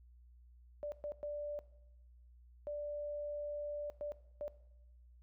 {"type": "tone bursts at uneven times", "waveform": "sine", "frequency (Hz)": 587.3, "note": "D5", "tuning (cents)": 0, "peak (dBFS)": -38, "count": 6, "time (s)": [[0.83, 0.92], [1.04, 1.12], [1.23, 1.59], [2.67, 3.9], [4.01, 4.12], [4.41, 4.48]], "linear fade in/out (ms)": 0, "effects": ["noise-tail reverb RT60 0.9 s tail -18 dB re dry", "added 60 Hz sine -58 dBFS peak until 5.22 s"]}